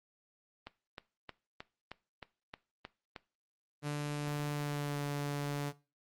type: click train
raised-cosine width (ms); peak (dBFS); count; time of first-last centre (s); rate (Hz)
0.3; -27; 9; 0.67-3.162; 3.21
type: tone with pitch glide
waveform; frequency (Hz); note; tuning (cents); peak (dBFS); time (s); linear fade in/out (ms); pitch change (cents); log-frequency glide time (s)
sawtooth; 146.83 to 144.06; D3 to D3; 0 to -33; -30; 3.82-5.73; 50; -33; 4.51-5.03
effects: noise-tail reverb RT60 0.3 s tail -18 dB re dry + Opus 32 kbps